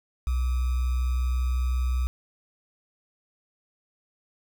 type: tone with sample-and-hold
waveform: sine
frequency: 62.7 Hz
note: B1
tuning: 27 cents sharp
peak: -22 dBFS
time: 0.27-2.07 s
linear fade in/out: 0 ms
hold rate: 1225 Hz
effects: none